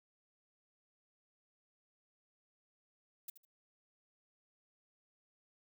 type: noise with echo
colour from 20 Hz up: violet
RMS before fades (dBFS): -44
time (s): 3.28-3.3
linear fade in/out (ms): 5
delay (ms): 76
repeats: 2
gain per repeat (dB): -13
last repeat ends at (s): 3.452
effects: none